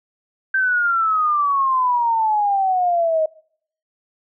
sine exponential sweep, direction down, 1568 to 622.3 Hz, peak -15 dBFS, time 0.54-3.26 s, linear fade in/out 5 ms, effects noise-tail reverb RT60 0.6 s tail -23 dB re dry

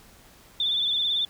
sine tone with vibrato, 3525 Hz, A7, 2 cents sharp, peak -22 dBFS, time 0.6-1.25 s, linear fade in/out 2 ms, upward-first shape triangle, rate 18 Hz, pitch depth 62 cents each way, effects pink hiss -53 dBFS RMS until 1.29 s

